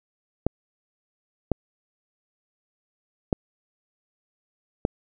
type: clicks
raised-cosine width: 2 ms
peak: -7 dBFS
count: 4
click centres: 0.466 / 1.517 / 3.328 / 4.851 s
effects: none